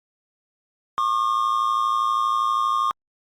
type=tone pair together; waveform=triangle; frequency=1087.5 / 1200 Hz; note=C#6 / D6; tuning=-33 / +37 cents; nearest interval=major second; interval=170 cents; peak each=-20 dBFS; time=0.98-2.91 s; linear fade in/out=0 ms; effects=Opus 48 kbps